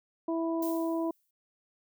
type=harmonic tone; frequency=329.4 Hz; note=E4; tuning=1 cent flat; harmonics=1 / 2 / 3; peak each=-29 / -35 / -39 dBFS; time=0.28-1.11 s; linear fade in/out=5 ms
type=noise with exponential decay; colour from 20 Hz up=violet; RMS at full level=-39 dBFS; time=0.62-1.31 s; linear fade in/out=5 ms; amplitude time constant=150 ms
effects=none